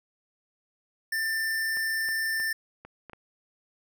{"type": "tone", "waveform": "square", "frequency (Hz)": 1786, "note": "A6", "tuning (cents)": 25, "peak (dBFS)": -27, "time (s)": [1.12, 2.53], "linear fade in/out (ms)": 5}
{"type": "clicks", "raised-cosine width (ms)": 0.5, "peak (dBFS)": -29, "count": 6, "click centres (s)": [1.771, 2.088, 2.4, 2.85, 3.097, 3.133]}
{"effects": []}